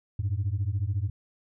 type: beating tone pair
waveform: sine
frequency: 92.5 / 106.5 Hz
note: F#2 / G#2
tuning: 0 / +44 cents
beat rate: 14 Hz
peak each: -27 dBFS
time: 0.19-1.1 s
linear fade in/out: 5 ms
effects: tanh soft clip ceiling -21 dBFS